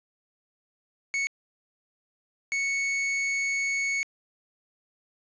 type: tone bursts at uneven times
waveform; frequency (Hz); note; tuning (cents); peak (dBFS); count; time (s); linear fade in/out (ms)
45% pulse; 2214; C#7; -3; -25; 2; 1.14-1.27 / 2.52-4.03; 0
effects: resampled to 16000 Hz + 9-bit